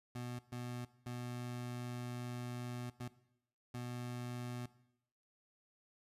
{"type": "tone bursts at uneven times", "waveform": "25% pulse", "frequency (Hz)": 122.5, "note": "B2", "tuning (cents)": -14, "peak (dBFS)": -38, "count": 5, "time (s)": [[0.15, 0.39], [0.52, 0.85], [1.06, 2.9], [3, 3.08], [3.74, 4.66]], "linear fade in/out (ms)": 5, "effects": ["noise-tail reverb RT60 0.8 s tail -18 dB re dry", "resampled to 32000 Hz"]}